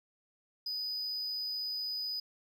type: tone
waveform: triangle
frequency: 4978 Hz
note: D#8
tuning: in tune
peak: -33 dBFS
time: 0.66-2.2 s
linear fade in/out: 5 ms
effects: none